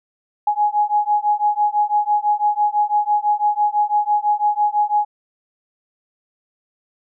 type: beating tone pair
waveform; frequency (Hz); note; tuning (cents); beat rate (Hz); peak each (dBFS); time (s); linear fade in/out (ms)
sine; 832 / 838; G#5 / G#5; +3 / +15; 6; -18; 0.47-5.05; 5
effects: none